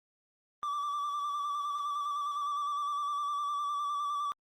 triangle tone with vibrato, 1163 Hz, D6, 17 cents flat, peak -29 dBFS, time 0.63-4.32 s, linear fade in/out 0 ms, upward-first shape square, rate 9.8 Hz, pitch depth 29 cents each way, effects Opus 32 kbps

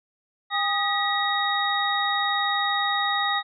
sine tone cluster, 808 / 1241 / 1922 / 3761 Hz, G#5 / D#6 / B6 / A#7, -48 / -5 / -48 / +15 cents, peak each -27 dBFS, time 0.5-3.43 s, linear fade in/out 50 ms, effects none

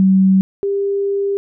sine tone pair in turn, 190.6 / 398.4 Hz, G3 / G4, -48 / +28 cents, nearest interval octave + minor second, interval 1276 cents, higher second, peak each -8 / -15 dBFS, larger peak first, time 0-0.41 / 0.63-1.37 s, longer second, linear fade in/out 0 ms, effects none

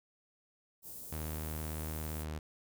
white band-stop noise, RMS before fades -47 dBFS, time 0.82-2.26 s, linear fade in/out 50 ms, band 460 to 9100 Hz, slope 12 dB/octave
sawtooth tone with pitch glide, 77.78 to 77.11 Hz, D#2 to D#2, 0 to -15 cents, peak -34 dBFS, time 1.12-2.39 s, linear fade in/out 5 ms, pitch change -15 cents, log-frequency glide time 2.02-2.21 s
effects none

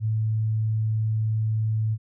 sine tone, 109.6 Hz, A2, 6 cents flat, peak -21 dBFS, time 0-1.98 s, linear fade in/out 50 ms, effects none

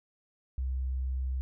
sine tone, 64.8 Hz, C2, 16 cents flat, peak -29 dBFS, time 0.58-1.41 s, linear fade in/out 0 ms, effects none

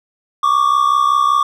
triangle tone pair together, 1119 / 1184.2 Hz, C#6 / D6, +16 / +14 cents, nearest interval minor second, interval 98 cents, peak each -12 dBFS, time 0.43-1.43 s, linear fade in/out 5 ms, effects none

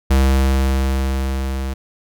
square tone with level ramp, 66.6 Hz, C2, 31 cents sharp, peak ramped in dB -11 to -22 dBFS, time 0.1-1.74 s, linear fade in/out 10 ms, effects none

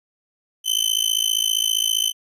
sawtooth tone with amplitude modulation, 3059 Hz, G7, 43 cents flat, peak -11 dBFS, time 0.64-2.13 s, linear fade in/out 50 ms, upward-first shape sine, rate 55.1 Hz, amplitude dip 100%, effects resampled to 32000 Hz

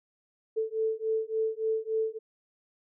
sine beating tone pair, 440 / 443.5 Hz, A4 / A4, 0 / +14 cents, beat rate 3.5 Hz, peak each -30 dBFS, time 0.56-2.19 s, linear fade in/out 20 ms, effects none

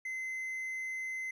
triangle tone, 2056 Hz, C7, 31 cents flat, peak -34 dBFS, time 0.05-1.31 s, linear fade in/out 5 ms, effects none

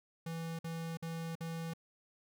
square tone bursts, 164.81 Hz, E3, in tune, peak -39 dBFS, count 4, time 0.26-1.736 s, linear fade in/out 5 ms, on 330 ms, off 52 ms, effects none

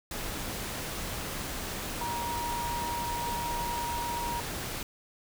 sine tone in noise, 948 Hz, A#5, 29 cents sharp, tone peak -32 dBFS, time 2.01-4.4 s, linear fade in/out 2 ms, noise pink, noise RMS -36 dBFS, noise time 0.11-4.83 s, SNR +1 dB, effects none

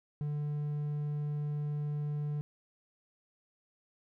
triangle tone, 147.7 Hz, D3, 10 cents sharp, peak -30 dBFS, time 0.21-2.41 s, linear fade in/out 0 ms, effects none

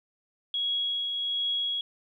sine tone with tremolo, 3322 Hz, G#7, in tune, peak -25 dBFS, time 0.54-1.81 s, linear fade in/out 2 ms, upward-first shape triangle, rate 1.3 Hz, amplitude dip 35%, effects 11-bit

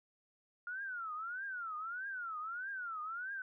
sine tone with vibrato, 1407 Hz, F6, 12 cents sharp, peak -39 dBFS, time 0.67-3.42 s, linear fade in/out 2 ms, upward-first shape triangle, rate 1.6 Hz, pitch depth 260 cents each way, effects none

